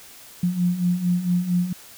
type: beating tone pair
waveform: sine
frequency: 174.61 / 179.01 Hz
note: F3 / F3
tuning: 0 / +43 cents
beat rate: 4.4 Hz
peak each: -25 / -20 dBFS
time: 0.43-1.73 s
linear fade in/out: 5 ms
effects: white hiss -45 dBFS RMS until 1.97 s